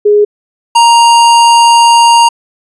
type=tone pair in turn; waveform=sine / square; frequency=415.3 / 934.8 Hz; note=G#4 / A#5; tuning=0 / +5 cents; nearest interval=octave + major second; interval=1405 cents; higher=second; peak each=-3 dBFS; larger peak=neither; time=0.05-0.25 / 0.75-2.29 s; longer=second; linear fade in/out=10 ms; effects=resampled to 24000 Hz